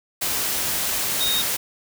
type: tone in noise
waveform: sine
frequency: 3723 Hz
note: A#7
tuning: 3 cents flat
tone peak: -21 dBFS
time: 1.2-1.42 s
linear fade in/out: 10 ms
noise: white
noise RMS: -24 dBFS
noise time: 0.21-1.57 s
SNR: 0 dB
effects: none